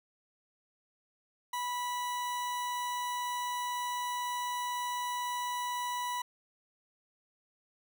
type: tone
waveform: 40% pulse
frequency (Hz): 982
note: B5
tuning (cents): -10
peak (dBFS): -32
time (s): 1.53-6.22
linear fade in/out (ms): 5
effects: none